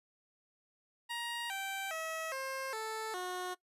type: tone with pitch steps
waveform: 15% pulse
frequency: 943 / 779.3 / 644.1 / 532.3 / 439.9 / 363.6 Hz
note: A#5 / G5 / E5 / C5 / A4 / F#4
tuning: +20 / -10 / -40 / +30 / 0 / -30 cents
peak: -31 dBFS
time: 1.09-3.55 s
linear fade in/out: 20 ms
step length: 410 ms
effects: noise-tail reverb RT60 0.1 s tail -20 dB re dry + resampled to 32000 Hz